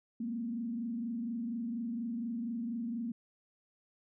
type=tone with frequency modulation; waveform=sine; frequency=233.1 Hz; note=A#3; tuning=in tune; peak=-34 dBFS; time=0.2-3.12 s; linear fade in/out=5 ms; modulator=24.2 Hz; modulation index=0.68; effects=none